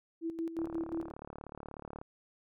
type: tone with tremolo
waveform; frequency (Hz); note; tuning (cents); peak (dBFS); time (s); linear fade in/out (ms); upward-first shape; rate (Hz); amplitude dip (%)
sine; 329.6; E4; 0; -32; 0.21-1.12; 50; square; 5.6; 65
type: click train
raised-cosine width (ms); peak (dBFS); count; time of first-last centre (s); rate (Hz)
1; -30; 53; 0.59-2.015; 36.5
effects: none